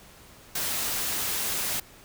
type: noise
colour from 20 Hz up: white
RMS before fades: -29 dBFS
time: 0.55-1.8 s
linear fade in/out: 5 ms
effects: pink hiss -51 dBFS RMS until 2.04 s

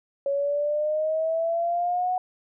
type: exponential sweep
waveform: sine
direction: up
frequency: 554.4 to 740 Hz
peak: -22 dBFS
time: 0.26-2.18 s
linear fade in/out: 2 ms
effects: none

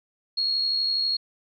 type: tone with amplitude modulation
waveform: sine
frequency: 4302 Hz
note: C8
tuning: 47 cents sharp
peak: -20 dBFS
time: 0.37-1.17 s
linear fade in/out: 10 ms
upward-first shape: sine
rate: 72.2 Hz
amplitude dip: 40%
effects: none

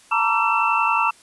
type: tone cluster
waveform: sine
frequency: 895 / 946 / 1156 / 1346 / 2674 Hz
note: A5 / A#5 / D6 / E6 / E7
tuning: +29 / +25 / -28 / +36 / +24 cents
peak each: -23 dBFS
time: 0.11-1.11 s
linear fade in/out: 10 ms
effects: white hiss -51 dBFS RMS until 1.22 s + resampled to 24000 Hz

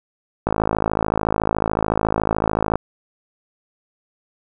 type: click train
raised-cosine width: 1 ms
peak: -4 dBFS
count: 124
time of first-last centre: 0.47-2.756 s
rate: 53.8 Hz
effects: none

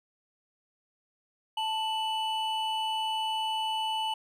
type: tone pair together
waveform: triangle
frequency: 880 / 2967 Hz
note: A5 / F#7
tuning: 0 / +4 cents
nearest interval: octave + major sixth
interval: 2104 cents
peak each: -28 / -31 dBFS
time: 1.57-4.14 s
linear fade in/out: 5 ms
effects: none

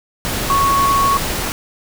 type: tone in noise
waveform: sine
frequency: 1108.7 Hz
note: C#6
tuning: in tune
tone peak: -12 dBFS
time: 0.5-1.17 s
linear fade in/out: 0 ms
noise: pink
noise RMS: -21 dBFS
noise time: 0.25-1.52 s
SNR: +6 dB
effects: none

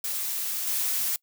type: noise with level steps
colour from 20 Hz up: blue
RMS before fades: -30 / -27 dBFS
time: 0.04-1.16 s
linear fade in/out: 2 ms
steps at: 0.67 s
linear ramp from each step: 5 ms
effects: noise-tail reverb RT60 0.1 s tail -24 dB re dry

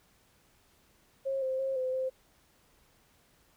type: tone with pitch steps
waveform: sine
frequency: 540 / 523 / 535 / 514 / 521 Hz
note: C#5 / C5 / C5 / C5 / C5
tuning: -45 / -1 / +38 / -31 / -7 cents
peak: -29 dBFS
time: 1.25-2.1 s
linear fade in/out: 20 ms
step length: 170 ms
effects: pink hiss -66 dBFS RMS until 3.56 s

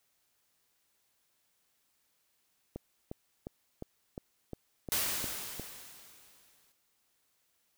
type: click train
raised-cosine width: 2 ms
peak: -26 dBFS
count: 9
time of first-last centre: 2.76-5.597 s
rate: 2.82 Hz
type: noise with exponential decay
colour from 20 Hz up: white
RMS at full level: -30 dBFS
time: 4.92-6.72 s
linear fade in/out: 0 ms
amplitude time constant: 390 ms
effects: white hiss -75 dBFS RMS until 7.77 s

